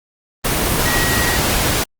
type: tone in noise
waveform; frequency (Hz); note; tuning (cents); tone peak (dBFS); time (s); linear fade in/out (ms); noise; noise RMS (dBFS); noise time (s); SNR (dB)
sine; 1907; A#6; +39; -21; 0.85-1.37; 10; pink; -17; 0.44-1.84; -7
effects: Opus 24 kbps